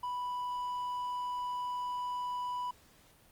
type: tone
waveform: triangle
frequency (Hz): 987.8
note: B5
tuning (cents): 0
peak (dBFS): -32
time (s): 0.03-2.71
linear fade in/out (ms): 5
effects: pink hiss -62 dBFS RMS until 3.31 s + Opus 32 kbps